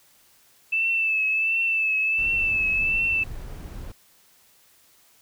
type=tone with vibrato; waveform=sine; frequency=2637 Hz; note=E7; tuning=in tune; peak=-20 dBFS; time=0.72-3.24 s; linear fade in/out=10 ms; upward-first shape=triangle; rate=1.4 Hz; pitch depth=47 cents each way
type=noise; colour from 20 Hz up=brown; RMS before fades=-36 dBFS; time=2.18-3.92 s; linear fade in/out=5 ms
effects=white hiss -58 dBFS RMS until 5.21 s